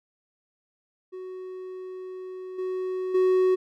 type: tone with level steps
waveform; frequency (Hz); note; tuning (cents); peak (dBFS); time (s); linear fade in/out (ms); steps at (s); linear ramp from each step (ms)
triangle; 371.3; F#4; +6; -33 / -25 / -16; 1.12-3.56; 20; 2.58 / 3.14; 10
effects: none